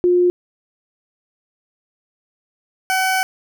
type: tone pair in turn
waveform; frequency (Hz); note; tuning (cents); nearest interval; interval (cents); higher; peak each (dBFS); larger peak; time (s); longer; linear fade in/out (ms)
sine / 20% pulse; 356 / 755.7; F4 / F#5; +33 / +36; octave + minor second; 1303; second; -11; neither; 0.04-0.3 / 2.9-3.23; second; 0
effects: none